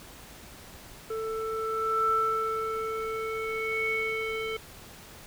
square tone with low-pass filter sweep, 442.8 Hz, A4, 11 cents sharp, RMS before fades -30 dBFS, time 1.1-4.57 s, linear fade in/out 5 ms, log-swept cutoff 1000 to 2700 Hz, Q 9.3, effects pink hiss -48 dBFS RMS until 5.26 s

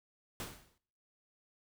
pink noise with exponential decay, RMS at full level -39 dBFS, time 0.4-0.78 s, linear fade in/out 1 ms, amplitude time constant 82 ms, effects noise-tail reverb RT60 0.7 s tail -25 dB re dry

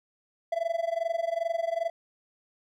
triangle tone with amplitude modulation, 669 Hz, E5, 25 cents sharp, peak -21 dBFS, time 0.52-1.9 s, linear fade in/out 5 ms, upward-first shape sine, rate 22.5 Hz, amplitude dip 90%, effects none

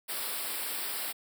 white band-stop noise, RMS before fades -35 dBFS, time 0.08-1.13 s, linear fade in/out 20 ms, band 5300 to 7800 Hz, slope 96 dB/octave, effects high-pass 300 Hz 12 dB/octave

